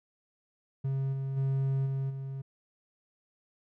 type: tone with level steps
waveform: triangle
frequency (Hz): 135.2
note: C#3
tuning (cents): -43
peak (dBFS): -26 / -29 / -24 / -27 / -33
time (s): 0.84-2.42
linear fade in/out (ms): 10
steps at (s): 1.12 / 1.36 / 1.85 / 2.09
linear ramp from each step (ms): 20
effects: none